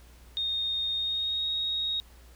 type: tone with pitch glide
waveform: sine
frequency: 3692 to 3759 Hz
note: A#7 to A#7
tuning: -17 to +14 cents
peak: -27 dBFS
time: 0.37-2 s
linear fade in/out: 0 ms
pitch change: +31 cents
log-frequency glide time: 0.95-1.47 s
effects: added 60 Hz sine -51 dBFS peak until 2.35 s + pink hiss -58 dBFS RMS until 2.35 s